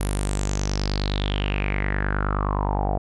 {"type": "tone with low-pass filter sweep", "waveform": "sawtooth", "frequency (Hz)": 49.63, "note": "G1", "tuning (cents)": 22, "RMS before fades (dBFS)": -24, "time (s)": [0, 2.98], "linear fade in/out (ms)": 10, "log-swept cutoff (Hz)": [11000, 700], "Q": 6.8, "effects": []}